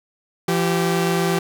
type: tone pair together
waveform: sawtooth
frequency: 170 / 388.2 Hz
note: F3 / G4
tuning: -46 / -17 cents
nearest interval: octave + major second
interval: 1429 cents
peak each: -16 / -17 dBFS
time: 0.48-1.39 s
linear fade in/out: 5 ms
effects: none